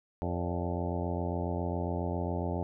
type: harmonic tone with a mistuned harmonic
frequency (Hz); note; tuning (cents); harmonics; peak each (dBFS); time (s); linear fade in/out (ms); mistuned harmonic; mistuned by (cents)
87.31; F2; 0; 1 / 2 / 3 / 4 / 5 / 6 / 7 / 8 / 9 / 10; -34 / -37 / -39 / -40 / -41 / -42 / -42 / -43 / -44 / -44; 0.22-2.63; 0; 6; +94
effects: none